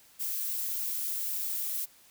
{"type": "noise", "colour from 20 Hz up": "violet", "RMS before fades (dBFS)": -33, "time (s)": [0.19, 1.86], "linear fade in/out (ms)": 20, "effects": ["white hiss -59 dBFS RMS until 2.1 s"]}